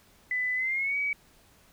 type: tone with pitch glide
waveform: sine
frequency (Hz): 2000 to 2271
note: B6 to C#7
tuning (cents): +21 to +41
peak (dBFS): -26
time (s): 0.31-1.13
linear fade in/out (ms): 2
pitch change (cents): +220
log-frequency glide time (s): 0.55-0.97
effects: pink hiss -60 dBFS RMS until 1.72 s